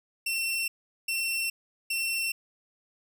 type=tone bursts; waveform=sawtooth; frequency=2706 Hz; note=E7; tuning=45 cents sharp; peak=-24 dBFS; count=3; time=0.26-2.32 s; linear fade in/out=5 ms; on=420 ms; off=400 ms; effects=none